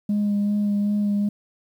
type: tone with vibrato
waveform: sine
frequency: 205.4 Hz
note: G#3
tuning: 19 cents flat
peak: -17 dBFS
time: 0.09-1.29 s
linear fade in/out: 5 ms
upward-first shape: sine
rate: 2.6 Hz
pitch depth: 16 cents each way
effects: tanh soft clip ceiling -17 dBFS + 9-bit